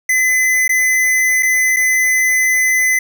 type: tone with dropouts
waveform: square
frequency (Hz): 2024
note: B6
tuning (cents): +42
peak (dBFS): -12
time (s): 0.09-2.99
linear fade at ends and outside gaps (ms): 5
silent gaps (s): 0.679-0.692 / 1.426-1.429 / 1.763-1.767
effects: none